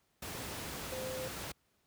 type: tone in noise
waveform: sine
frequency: 517 Hz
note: C5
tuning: 21 cents flat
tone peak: -39 dBFS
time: 0.92-1.28 s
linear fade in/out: 5 ms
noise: pink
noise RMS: -42 dBFS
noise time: 0.22-1.52 s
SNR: 0 dB
effects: pink hiss -75 dBFS RMS until 1.86 s + high-pass 60 Hz 12 dB/octave